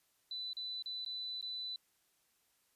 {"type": "tone with dropouts", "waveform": "sine", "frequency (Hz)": 3992, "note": "B7", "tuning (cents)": 18, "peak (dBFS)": -39, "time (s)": [0.31, 1.76], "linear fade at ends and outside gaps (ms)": 2, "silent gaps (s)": [[0.532, 0.568], [0.824, 0.859], [1.049, 1.061], [1.412, 1.426]], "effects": ["white hiss -75 dBFS RMS until 2.75 s", "resampled to 32000 Hz"]}